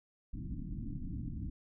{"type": "low-pass noise", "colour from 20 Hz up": "pink", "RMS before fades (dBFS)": -40, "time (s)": [0.33, 1.5], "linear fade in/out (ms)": 10, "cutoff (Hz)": 310, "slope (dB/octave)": 96, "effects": []}